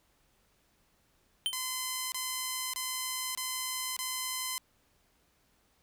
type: tone with exponential decay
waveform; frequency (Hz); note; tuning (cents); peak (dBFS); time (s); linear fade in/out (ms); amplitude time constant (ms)
square; 3100; G7; -20; -25; 1.46-1.6; 0; 30
type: tone bursts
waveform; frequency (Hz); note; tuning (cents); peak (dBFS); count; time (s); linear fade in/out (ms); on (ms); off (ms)
5% pulse; 1026; C6; -34; -21; 5; 1.53-4.58; 0; 590; 25
effects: pink hiss -70 dBFS RMS until 5.82 s